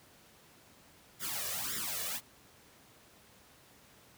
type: noise with flanger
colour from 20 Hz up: white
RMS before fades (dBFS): -37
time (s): 1.19-2.21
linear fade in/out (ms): 50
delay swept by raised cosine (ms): 0.55 to 1.75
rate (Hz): 1.8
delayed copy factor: +0.95
effects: pink hiss -60 dBFS RMS until 4.17 s + high-pass 80 Hz 12 dB/octave